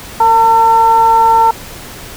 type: tone with frequency modulation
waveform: sine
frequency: 905 Hz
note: A5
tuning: 48 cents sharp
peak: -5 dBFS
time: 0.2-1.51 s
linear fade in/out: 5 ms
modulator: 445 Hz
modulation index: 0.41
effects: pink hiss -30 dBFS RMS until 2.16 s